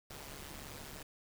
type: noise with amplitude modulation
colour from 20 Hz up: pink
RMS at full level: -45 dBFS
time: 0.1-1.03 s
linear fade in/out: 5 ms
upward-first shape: sine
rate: 143 Hz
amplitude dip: 70%
effects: none